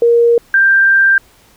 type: tone pair in turn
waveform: sine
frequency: 470 / 1580.9 Hz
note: A#4 / G6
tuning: +14 / +14 cents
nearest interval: octave + major sixth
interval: 2100 cents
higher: second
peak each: -6 dBFS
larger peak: neither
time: 0.02-0.38 / 0.54-1.18 s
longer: second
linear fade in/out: 2 ms
effects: pink hiss -48 dBFS RMS until 1.56 s